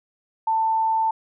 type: tone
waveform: sine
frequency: 890 Hz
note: A5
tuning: 20 cents sharp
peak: -18 dBFS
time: 0.47-1.11 s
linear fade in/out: 5 ms
effects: none